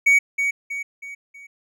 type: tone with echo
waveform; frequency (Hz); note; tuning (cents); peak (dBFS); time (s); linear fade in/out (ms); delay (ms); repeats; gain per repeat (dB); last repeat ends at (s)
triangle; 2248; C#7; +24; -10; 0.06-0.19; 10; 320; 4; -7; 1.47
effects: none